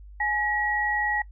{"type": "tone pair together", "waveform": "sine", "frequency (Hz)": [839.7, 1912], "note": ["G#5", "A#6"], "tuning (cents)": [19, 43], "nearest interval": "octave + major second", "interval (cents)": 1424, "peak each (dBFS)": [-27, -25], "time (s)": [0.2, 1.22], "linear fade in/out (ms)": 5, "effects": ["noise-tail reverb RT60 0.1 s tail -21 dB re dry", "added 50 Hz sine -42 dBFS peak until 1.31 s"]}